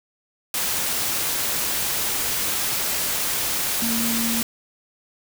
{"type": "tone in noise", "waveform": "sine", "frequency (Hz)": 230, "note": "A#3", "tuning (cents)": -23, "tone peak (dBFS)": -24, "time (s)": [3.82, 4.42], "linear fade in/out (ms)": 2, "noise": "white", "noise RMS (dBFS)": -24, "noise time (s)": [0.54, 4.43], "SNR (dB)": -3, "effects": []}